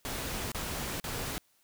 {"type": "noise with dropouts", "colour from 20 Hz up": "pink", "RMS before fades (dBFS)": -36, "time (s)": [0.05, 1.38], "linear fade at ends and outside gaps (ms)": 0, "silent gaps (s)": [[0.518, 0.547], [1, 1.041]], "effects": ["white hiss -69 dBFS RMS until 1.63 s"]}